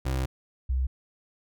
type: tone pair in turn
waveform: 30% pulse / sine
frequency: 65.41 / 64.58 Hz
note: C2 / C2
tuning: 0 / -22 cents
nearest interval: unison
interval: 22 cents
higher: first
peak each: -23 dBFS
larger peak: neither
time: 0.05-0.26 / 0.69-0.87 s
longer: first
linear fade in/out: 10 ms
effects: none